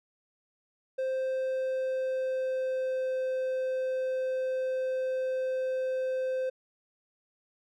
triangle tone with pitch glide, 523.3 to 518.2 Hz, C5 to C5, 0 to -17 cents, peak -26 dBFS, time 0.98-6.5 s, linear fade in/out 10 ms, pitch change -17 cents, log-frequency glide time 1.09-3.17 s, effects none

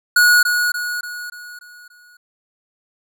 square tone with echo, 1455 Hz, F#6, 29 cents flat, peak -10 dBFS, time 0.16-0.43 s, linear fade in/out 5 ms, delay 290 ms, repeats 6, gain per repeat -6 dB, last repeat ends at 2.17 s, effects none

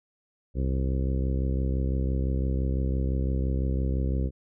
harmonic tone, 65.9 Hz, C2, 13 cents sharp, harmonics 1 / 2 / 3 / 4 / 5 / 6 / 7 / 8, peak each -25 / -31 / -35 / -37 / -39 / -41 / -42 / -43 dBFS, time 0.54-4.31 s, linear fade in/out 50 ms, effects none

